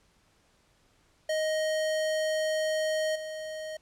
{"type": "tone with level steps", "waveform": "square", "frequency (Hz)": 625, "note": "D#5", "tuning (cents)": 8, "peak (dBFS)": [-27, -36], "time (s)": [1.29, 3.77], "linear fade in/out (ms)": 5, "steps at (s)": 3.15, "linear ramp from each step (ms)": 10, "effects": ["pink hiss -66 dBFS RMS until 3.81 s", "low-pass 9000 Hz 12 dB/octave"]}